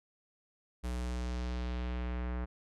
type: tone with low-pass filter sweep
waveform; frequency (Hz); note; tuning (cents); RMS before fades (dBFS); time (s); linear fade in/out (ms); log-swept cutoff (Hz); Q
square; 61.2; B1; -15; -36; 0.83-2.46; 20; 11000 to 1600; 1.2
effects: none